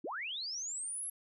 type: linear sweep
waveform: sine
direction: up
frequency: 227 to 11310 Hz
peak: -37 dBFS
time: 0.04-1.1 s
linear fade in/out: 5 ms
effects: none